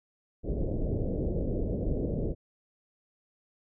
pink low-pass noise, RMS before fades -30 dBFS, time 0.43-2.35 s, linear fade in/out 50 ms, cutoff 580 Hz, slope 48 dB/octave, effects none

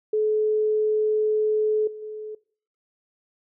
sine tone with level steps, 429.2 Hz, A4, 43 cents flat, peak -19 / -35 / -32 dBFS, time 0.13-2.35 s, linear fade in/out 5 ms, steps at 1.87 / 2.02 s, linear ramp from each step 5 ms, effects noise-tail reverb RT60 0.5 s tail -22 dB re dry

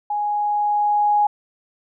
sine tone with level ramp, 830.6 Hz, G#5, in tune, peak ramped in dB -20 to -13 dBFS, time 0.1-1.27 s, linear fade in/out 5 ms, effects none

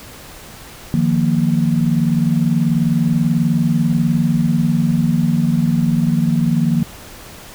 sine chord, Eb suspended second, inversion none, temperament equal with one note detuned, 154.4 / 174.61 / 233.1 Hz, Eb3 / F3 / Bb3, -13 / 0 / 0 cents, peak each -17 dBFS, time 0.94-6.83 s, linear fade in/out 0 ms, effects pink hiss -37 dBFS RMS until 7.54 s

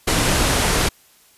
pink low-pass noise, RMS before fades -18 dBFS, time 0.07-0.89 s, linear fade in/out 10 ms, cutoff 12000 Hz, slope 48 dB/octave, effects white hiss -53 dBFS RMS until 1.37 s + resampled to 32000 Hz

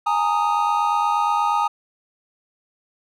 triangle chord, Ab suspended second, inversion none, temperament equal with one note detuned, 830.6 / 919 / 1244.5 Hz, Ab5 / Bb5 / Eb6, 0 / -25 / 0 cents, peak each -20 dBFS, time 0.06-1.68 s, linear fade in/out 10 ms, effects none

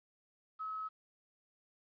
sine tone with quantisation, 1285 Hz, E6, 45 cents flat, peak -38 dBFS, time 0.59-0.89 s, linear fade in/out 20 ms, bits 11, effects resampled to 11025 Hz

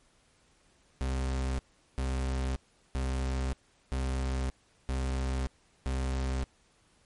40% pulse tone bursts, 65.5 Hz, C2, 2 cents sharp, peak -28 dBFS, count 6, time 1.01-6.44 s, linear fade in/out 0 ms, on 580 ms, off 390 ms, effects pink hiss -66 dBFS RMS until 7.05 s + MP3 48 kbps

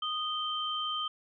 sine tone pair together, 1239 / 3122 Hz, D#6 / G7, -8 / -8 cents, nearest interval octave + major third, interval 1600 cents, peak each -34 / -33 dBFS, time 0.02-1.08 s, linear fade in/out 5 ms, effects none

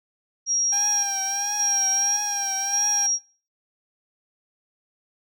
sine tone with tremolo, 5640 Hz, F8, 16 cents sharp, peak -20 dBFS, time 0.46-3.19 s, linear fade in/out 50 ms, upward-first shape square, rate 0.88 Hz, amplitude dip 45%
sawtooth tone with vibrato, 802 Hz, G5, 39 cents sharp, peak -26 dBFS, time 0.72-3.07 s, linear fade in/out 10 ms, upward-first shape triangle, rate 1.5 Hz, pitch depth 65 cents each way
effects noise-tail reverb RT60 0.4 s tail -17 dB re dry

